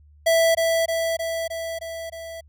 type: tone with echo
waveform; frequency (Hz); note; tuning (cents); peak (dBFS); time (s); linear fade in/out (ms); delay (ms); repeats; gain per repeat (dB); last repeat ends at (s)
square; 659.3; E5; 0; -16; 0.26-0.55; 10; 310; 6; -3; 2.41
effects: added 74 Hz sine -49 dBFS peak until 2.48 s